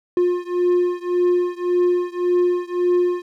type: beating tone pair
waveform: triangle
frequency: 354.7 / 356.5 Hz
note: F4 / F4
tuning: +27 / +36 cents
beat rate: 1.8 Hz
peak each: -17 / -18 dBFS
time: 0.17-3.22 s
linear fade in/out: 2 ms
effects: none